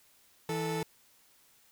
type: tone pair together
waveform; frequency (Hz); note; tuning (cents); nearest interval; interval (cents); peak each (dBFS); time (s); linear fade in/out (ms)
30% pulse; 163.16 / 440; E3 / A4; -17 / 0; octave + perfect fourth; 1717; -32 / -31; 0.49-0.83; 2
effects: white hiss -64 dBFS RMS until 1.71 s